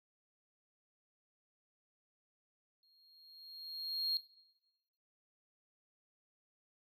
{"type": "tone with exponential growth", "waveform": "triangle", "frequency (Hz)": 4254, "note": "C8", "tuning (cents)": 28, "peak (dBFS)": -28, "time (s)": [2.83, 4.17], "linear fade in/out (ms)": 1, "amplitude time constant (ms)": 290, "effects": ["noise-tail reverb RT60 1.0 s tail -21 dB re dry", "tanh soft clip ceiling -26 dBFS"]}